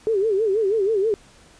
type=tone with vibrato; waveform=sine; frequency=415.3 Hz; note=G#4; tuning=in tune; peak=-17 dBFS; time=0.07-1.14 s; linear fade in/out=0 ms; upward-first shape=sine; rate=6.2 Hz; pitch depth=160 cents each way; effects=pink hiss -51 dBFS RMS until 1.59 s + resampled to 22050 Hz